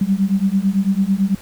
sine beating tone pair, 190.4 / 199.4 Hz, F#3 / G3, +50 / +30 cents, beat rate 9 Hz, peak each -17 dBFS, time 0.01-1.35 s, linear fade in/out 5 ms, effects pink hiss -42 dBFS RMS until 1.41 s

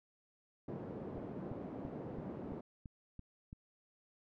pink band-pass noise, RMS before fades -45 dBFS, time 0.68-2.61 s, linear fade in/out 5 ms, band 170 to 480 Hz, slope 12 dB/octave
click train, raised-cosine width 5 ms, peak -36 dBFS, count 8, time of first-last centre 1.18-3.529 s, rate 2.98 Hz
effects none

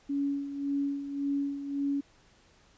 sine tone with tremolo, 281.2 Hz, C#4, 25 cents sharp, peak -26 dBFS, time 0.09-2.01 s, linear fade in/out 10 ms, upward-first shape sine, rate 1.8 Hz, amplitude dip 65%, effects pink hiss -62 dBFS RMS until 2.77 s + resampled to 16000 Hz

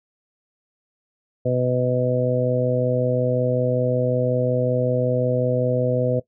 harmonic tone, 125.4 Hz, B2, 27 cents sharp, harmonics 1 / 2 / 3 / 4 / 5, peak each -23 / -27 / -30 / -21 / -26 dBFS, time 1.45-6.2 s, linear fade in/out 10 ms, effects noise-tail reverb RT60 0.1 s tail -17 dB re dry

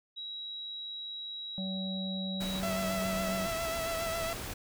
sine tone, 3865 Hz, B7, 38 cents flat, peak -38 dBFS, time 0.16-2.61 s, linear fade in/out 20 ms
harmonic tone, 190 Hz, F#3, 46 cents sharp, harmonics 1 / 3 / 4, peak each -34 / -45 / -54 dBFS, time 1.58-3.46 s, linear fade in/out 0 ms
pink noise, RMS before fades -40 dBFS, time 2.4-4.54 s, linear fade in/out 10 ms
sawtooth tone with vibrato, 662 Hz, E5, 7 cents sharp, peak -29 dBFS, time 2.63-4.33 s, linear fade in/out 0 ms, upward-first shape sine, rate 7.3 Hz, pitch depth 29 cents each way
effects none

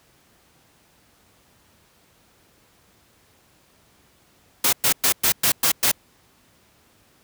white noise bursts, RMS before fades -18 dBFS, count 7, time 4.64-5.916 s, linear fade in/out 5 ms, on 88 ms, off 110 ms, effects pink hiss -58 dBFS RMS until 7.23 s + high-pass 60 Hz 12 dB/octave

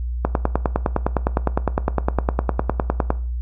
click train, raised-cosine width 1 ms, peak -3 dBFS, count 29, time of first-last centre 0.25-3.104 s, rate 9.81 Hz, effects noise-tail reverb RT60 0.4 s tail -17 dB re dry + added 60 Hz sine -22 dBFS peak until 3.41 s

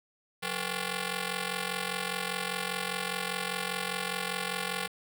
5% pulse ring-modulated tone, 317 Hz, D#4, 32 cents sharp, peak -17 dBFS, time 0.42-4.88 s, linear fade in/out 20 ms, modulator 136 Hz, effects 8-bit

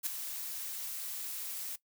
blue noise with ADSR envelope, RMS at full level -31 dBFS, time 0.03-1.76 s, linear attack 33 ms, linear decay 8 ms, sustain -9 dB, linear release 8 ms, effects noise-tail reverb RT60 0.1 s tail -18 dB re dry

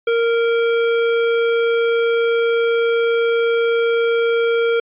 square tone, 463.9 Hz, A#4, 8 cents flat, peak -15 dBFS, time 0.07-4.8 s, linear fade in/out 5 ms, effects resampled to 8000 Hz

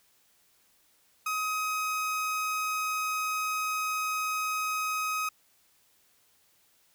30% pulse tone, 1263 Hz, D#6, 26 cents sharp, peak -26 dBFS, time 1.26-5.29 s, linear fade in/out 5 ms, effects white hiss -66 dBFS RMS until 6.94 s

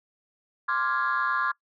sine chord, D half-diminished seventh, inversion third, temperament equal, 1046.5 / 1174.7 / 1396.9 / 1661.2 Hz, C6 / D6 / F6 / Ab6, 0 / 0 / 0 / 0 cents, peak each -28 dBFS, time 0.68-1.52 s, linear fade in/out 10 ms, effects noise-tail reverb RT60 0.1 s tail -22 dB re dry + tanh soft clip ceiling -17 dBFS

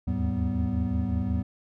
triangle tone cluster, 77.3 / 82.8 / 105.4 / 191.7 / 247.6 Hz, D#2 / E2 / G#2 / G3 / B3, -11 / +8 / +26 / -38 / +5 cents, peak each -29 dBFS, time 0.07-1.43 s, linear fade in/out 10 ms, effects none

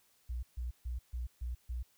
sine tone bursts, 60.8 Hz, B1, 26 cents flat, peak -35 dBFS, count 6, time 0.29-1.83 s, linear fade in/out 10 ms, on 140 ms, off 140 ms, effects white hiss -70 dBFS RMS until 1.97 s

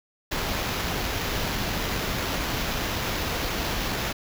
pink noise with sample-and-hold, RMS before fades -28 dBFS, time 0.31-4.13 s, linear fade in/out 10 ms, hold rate 8820 Hz, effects none

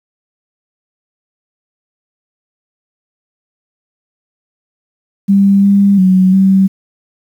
sine tone with pitch steps, 197.8 / 199.5 / 186.4 / 192.1 Hz, G3 / G3 / F#3 / G3, +16 / +31 / +13 / -35 cents, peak -5 dBFS, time 5.28-6.68 s, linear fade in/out 20 ms, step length 350 ms, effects 7-bit

